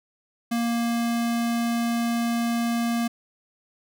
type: tone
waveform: square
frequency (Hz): 234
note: A#3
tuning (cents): +7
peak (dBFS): -23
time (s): 0.51-3.08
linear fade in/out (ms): 10
effects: none